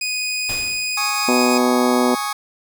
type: tone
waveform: 20% pulse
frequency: 2489 Hz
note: D#7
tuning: in tune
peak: -16 dBFS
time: 0.01-1.58 s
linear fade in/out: 5 ms
type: noise with exponential decay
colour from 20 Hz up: pink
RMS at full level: -27 dBFS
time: 0.49-1.09 s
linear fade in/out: 2 ms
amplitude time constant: 130 ms
type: chord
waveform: sawtooth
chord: Ab suspended fourth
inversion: none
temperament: just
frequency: 830.6 / 1107.5 / 1245.9 Hz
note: Ab5 / Db6 / Eb6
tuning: 0 / -2 / +2 cents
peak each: -22 dBFS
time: 0.97-2.33 s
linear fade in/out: 5 ms
type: harmonic tone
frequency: 124.4 Hz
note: B2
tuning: 13 cents sharp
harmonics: 2 / 3 / 4 / 5 / 6 / 7 / 8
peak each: -17 / -21 / -23 / -25 / -27 / -28 / -29 dBFS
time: 1.28-2.15 s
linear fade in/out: 5 ms
effects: none